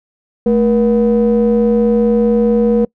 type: ring-modulated tone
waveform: triangle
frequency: 130.1 Hz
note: C3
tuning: 9 cents flat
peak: -4 dBFS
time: 0.46-2.85 s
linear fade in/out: 5 ms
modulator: 348 Hz
effects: noise-tail reverb RT60 0.1 s tail -25 dB re dry